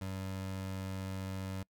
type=tone; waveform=25% pulse; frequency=95.3 Hz; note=G2; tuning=48 cents flat; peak=-34 dBFS; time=0.01-1.63 s; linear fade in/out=5 ms; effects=noise-tail reverb RT60 0.1 s tail -25 dB re dry